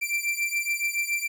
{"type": "beating tone pair", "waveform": "45% pulse", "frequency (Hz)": [2349, 2356.1], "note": ["D7", "D7"], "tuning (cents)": [0, 5], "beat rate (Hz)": 7.1, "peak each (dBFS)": -28, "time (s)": [0.01, 1.28], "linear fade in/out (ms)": 20, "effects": []}